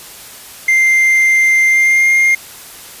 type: tone with pitch glide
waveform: triangle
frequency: 2093 to 2119 Hz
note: C7 to C7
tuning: 0 to +21 cents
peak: -6 dBFS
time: 0.68-2.35 s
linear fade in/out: 5 ms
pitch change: +21 cents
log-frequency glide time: 1.67-2.08 s
effects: white hiss -34 dBFS RMS until 3 s + resampled to 32000 Hz